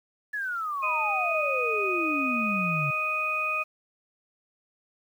sine exponential sweep, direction down, 1738 to 138.6 Hz, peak -28 dBFS, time 0.33-2.91 s, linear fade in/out 10 ms
harmonic tone, 622.3 Hz, D#5, in tune, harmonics 1 / 2 / 4, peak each -37 / -30 / -27 dBFS, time 0.82-3.64 s, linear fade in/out 20 ms
effects 9-bit

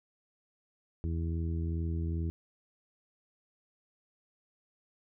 harmonic tone, 82.41 Hz, E2, in tune, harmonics 1 / 2 / 3 / 4 / 5, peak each -31 / -38 / -45 / -42 / -50 dBFS, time 1.04-2.3 s, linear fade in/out 0 ms, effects none

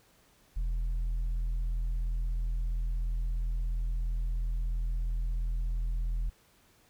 triangle tone with tanh clipping, 41.49 Hz, E1, 12 cents sharp, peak -29 dBFS, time 0.56-6.3 s, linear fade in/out 10 ms, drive 8 dB, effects pink hiss -64 dBFS RMS until 6.89 s

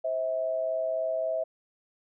sine tone pair together, 524.5 / 648 Hz, C5 / E5, +4 / -30 cents, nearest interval major third, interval 366 cents, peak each -34 / -27 dBFS, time 0.04-1.44 s, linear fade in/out 10 ms, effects none

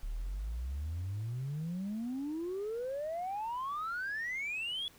sine exponential sweep, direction up, 35.47 to 3427 Hz, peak -33 dBFS, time 0.03-4.88 s, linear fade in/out 0 ms, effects tanh soft clip ceiling -32 dBFS + pink hiss -60 dBFS RMS until 4.98 s

